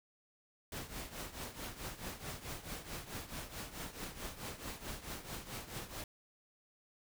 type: noise with tremolo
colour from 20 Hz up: pink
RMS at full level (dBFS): -42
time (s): 0.72-6.04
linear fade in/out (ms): 2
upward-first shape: triangle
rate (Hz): 4.6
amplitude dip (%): 80
effects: none